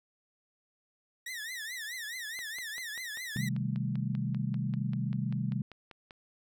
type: tone with vibrato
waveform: sawtooth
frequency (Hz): 1864.7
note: A#6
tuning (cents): 0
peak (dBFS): -34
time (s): 1.26-3.49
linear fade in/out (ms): 5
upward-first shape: triangle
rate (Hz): 4.7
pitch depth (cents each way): 200
type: click train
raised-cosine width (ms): 0.3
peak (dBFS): -32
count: 20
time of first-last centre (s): 2.39-6.108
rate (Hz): 5.11
type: chord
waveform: sine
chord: A half-diminished seventh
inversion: first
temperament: equal with one note detuned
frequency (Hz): 128.79 / 155.56 / 196 / 220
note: C3 / Eb3 / G3 / A3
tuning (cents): -27 / 0 / 0 / 0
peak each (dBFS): -33 / -36 / -35 / -39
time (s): 3.36-5.62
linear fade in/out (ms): 2
effects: none